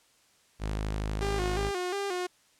sawtooth tone, 52.4 Hz, G#1, 16 cents sharp, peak -26 dBFS, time 0.59-1.72 s, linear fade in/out 50 ms
sawtooth tone with vibrato, 379.5 Hz, F#4, 44 cents sharp, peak -26 dBFS, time 1.21-2.27 s, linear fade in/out 10 ms, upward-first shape square, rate 2.8 Hz, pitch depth 89 cents each way
effects white hiss -64 dBFS RMS until 2.59 s + low-pass 9000 Hz 12 dB/octave

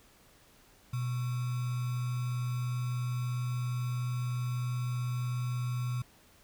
sine tone with sample-and-hold, 123.47 Hz, B2, in tune, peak -30 dBFS, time 0.93-6.02 s, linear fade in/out 5 ms, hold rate 1225 Hz, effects pink hiss -61 dBFS RMS until 6.43 s

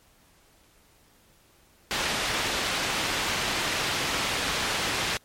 white low-pass noise, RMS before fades -28 dBFS, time 1.91-5.17 s, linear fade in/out 0 ms, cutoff 3800 Hz, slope 12 dB/octave, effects pink hiss -60 dBFS RMS until 5.24 s + MP3 64 kbps

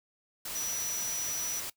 sine tone in noise, 5880 Hz, F#8, 12 cents flat, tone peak -33 dBFS, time 0.55-1.6 s, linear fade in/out 5 ms, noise white, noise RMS -38 dBFS, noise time 0.45-1.7 s, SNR +2 dB, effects noise-tail reverb RT60 0.1 s tail -20 dB re dry

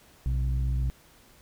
sine tone pair together, 61.1 / 129.61 Hz, B1 / C3, -18 / -16 cents, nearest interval octave + minor second, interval 1302 cents, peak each -23 / -28 dBFS, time 0.26-0.9 s, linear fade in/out 0 ms, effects tanh soft clip ceiling -21 dBFS + pink hiss -57 dBFS RMS until 1.41 s

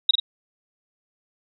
sine tone with echo, 3800 Hz, A#7, 33 cents sharp, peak -10 dBFS, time 0.09-0.11 s, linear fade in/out 5 ms, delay 45 ms, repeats 2, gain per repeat -5 dB, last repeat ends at 0.2 s, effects none

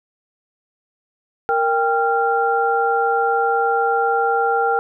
sine tone cluster, 465.3 / 792 / 1384 Hz, A#4 / G5 / F6, -3 / +18 / -16 cents, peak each -20 / -18 / -21 dBFS, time 1.49-4.79 s, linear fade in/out 0 ms, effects none

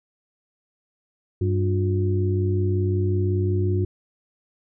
harmonic tone with a mistuned harmonic, 98 Hz, G2, in tune, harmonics 1 / 2 / 3 / 4, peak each -20 / -32 / -33 / -26 dBFS, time 1.41-3.85 s, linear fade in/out 5 ms, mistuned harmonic 4, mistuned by -150 cents, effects none

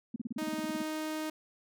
sine tone bursts, 233.1 Hz, A#3, in tune, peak -32 dBFS, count 13, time 0.14-0.821 s, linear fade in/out 5 ms, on 21 ms, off 34 ms
sawtooth tone, 311.1 Hz, D#4, in tune, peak -30 dBFS, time 0.38-1.3 s, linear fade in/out 5 ms
effects none

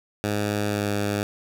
10% pulse tone with pitch glide, 103.83 to 102.46 Hz, G#2 to G#2, 0 to -23 cents, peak -15 dBFS, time 0.24-1.23 s, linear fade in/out 0 ms, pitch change -23 cents, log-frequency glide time 0.69-0.83 s, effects none

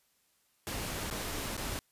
pink noise with dropouts, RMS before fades -37 dBFS, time 0.67-1.79 s, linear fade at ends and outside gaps 0 ms, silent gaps 1.101-1.111 / 1.567-1.577 s, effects white hiss -72 dBFS RMS until 1.91 s + resampled to 32000 Hz

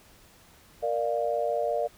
sine chord, Bb major, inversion none, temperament equal with one note detuned, 466.2 / 592.8 / 698.5 Hz, Bb4 / D5 / F5, 0 / +16 / 0 cents, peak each -30 / -28 / -30 dBFS, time 0.82-1.88 s, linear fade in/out 20 ms, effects pink hiss -56 dBFS RMS until 1.97 s

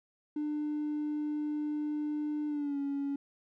triangle tone with pitch glide, 299.1 to 280.7 Hz, D4 to C#4, +32 to +22 cents, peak -28 dBFS, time 0.36-3.16 s, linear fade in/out 5 ms, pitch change -110 cents, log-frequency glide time 2.47-2.78 s, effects tanh soft clip ceiling -27 dBFS

